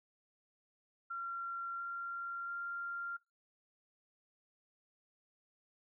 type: tone with pitch steps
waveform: sine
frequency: 1373 / 1381 / 1389 Hz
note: F6 / F6 / F6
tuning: -30 / -20 / -10 cents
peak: -38 dBFS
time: 1.1-3.17 s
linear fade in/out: 10 ms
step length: 690 ms
effects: noise-tail reverb RT60 0.2 s tail -21 dB re dry